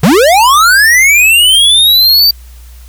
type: linear sweep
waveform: square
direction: up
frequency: 130 to 4664 Hz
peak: -4 dBFS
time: 0.03-2.31 s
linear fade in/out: 5 ms
effects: added 60 Hz sine -30 dBFS peak until 2.88 s + white hiss -43 dBFS RMS until 2.88 s